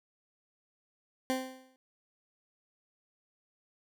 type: tone with exponential decay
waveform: 20% pulse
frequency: 260 Hz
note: C4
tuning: 11 cents flat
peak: -22 dBFS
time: 1.3-1.76 s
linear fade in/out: 0 ms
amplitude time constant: 98 ms
effects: none